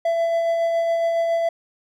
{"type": "tone with tremolo", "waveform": "triangle", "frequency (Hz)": 669, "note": "E5", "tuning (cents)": 25, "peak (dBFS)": -15, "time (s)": [0.05, 1.49], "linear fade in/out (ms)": 5, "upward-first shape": "sine", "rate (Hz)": 7.2, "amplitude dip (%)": 25, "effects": []}